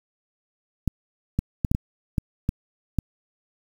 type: clicks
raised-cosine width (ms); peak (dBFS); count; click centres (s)
5; -9; 8; 0.877 / 1.39 / 1.648 / 1.715 / 1.749 / 2.182 / 2.491 / 2.987
effects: 7-bit